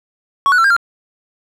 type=tone with pitch steps; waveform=triangle; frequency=1114 / 1473 / 1348 / 1604 / 1388 Hz; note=C#6 / F#6 / E6 / G6 / F6; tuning=+8 / -8 / +38 / +39 / -11 cents; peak=-7 dBFS; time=0.46-0.765 s; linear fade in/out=0 ms; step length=61 ms; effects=none